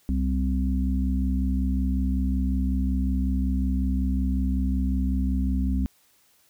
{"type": "harmonic tone", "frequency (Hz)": 65.41, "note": "C2", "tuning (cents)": 0, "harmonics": [1, 3, 4], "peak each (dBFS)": [-23, -28, -29], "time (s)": [0.09, 5.86], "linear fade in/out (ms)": 0, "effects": ["white hiss -62 dBFS RMS until 6.49 s"]}